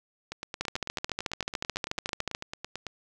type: two click trains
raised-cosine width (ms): 0.2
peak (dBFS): -18 / -12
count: 24 / 25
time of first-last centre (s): 0.32-2.867 / 0.61-2.349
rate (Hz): 9.03 / 13.8
effects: none